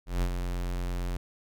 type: tone with ADSR envelope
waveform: square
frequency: 44.38 Hz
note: F1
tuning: 29 cents sharp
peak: -24 dBFS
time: 0.06-1.17 s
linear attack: 160 ms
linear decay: 68 ms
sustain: -6 dB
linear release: 4 ms
effects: none